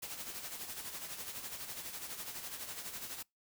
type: noise with tremolo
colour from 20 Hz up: white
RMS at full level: -42 dBFS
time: 0.02-3.23 s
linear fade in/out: 10 ms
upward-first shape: sine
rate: 12 Hz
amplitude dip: 55%
effects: noise-tail reverb RT60 0.2 s tail -26 dB re dry